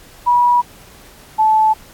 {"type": "tone pair in turn", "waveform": "sine", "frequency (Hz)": [970, 870.3], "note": ["B5", "A5"], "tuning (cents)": [-31, -19], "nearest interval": "major second", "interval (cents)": 188, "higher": "first", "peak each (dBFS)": -9, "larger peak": "neither", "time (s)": [[0.26, 0.62], [1.38, 1.74]], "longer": "neither", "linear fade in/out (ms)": 20, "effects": ["pink hiss -43 dBFS RMS until 1.93 s", "AAC 64 kbps"]}